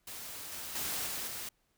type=noise with level steps; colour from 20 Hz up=white; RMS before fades=-44 / -42 / -36 / -38 / -41 dBFS; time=0.07-1.49 s; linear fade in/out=5 ms; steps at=0.52 / 0.75 / 1.06 / 1.27 s; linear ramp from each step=5 ms; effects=pink hiss -75 dBFS RMS until 1.77 s